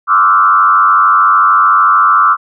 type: tone with frequency modulation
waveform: sine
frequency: 1244.5 Hz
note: D#6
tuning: in tune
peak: -5 dBFS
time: 0.07-2.37 s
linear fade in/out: 50 ms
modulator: 93.4 Hz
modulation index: 1.6
effects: none